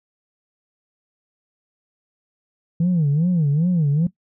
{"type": "tone with vibrato", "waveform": "sine", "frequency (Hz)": 160.4, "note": "E3", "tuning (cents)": -47, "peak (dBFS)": -13, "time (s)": [2.8, 4.07], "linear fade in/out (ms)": 5, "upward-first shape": "sine", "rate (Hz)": 2.5, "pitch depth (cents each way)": 220, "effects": ["noise-tail reverb RT60 0.1 s tail -18 dB re dry", "tanh soft clip ceiling -13 dBFS"]}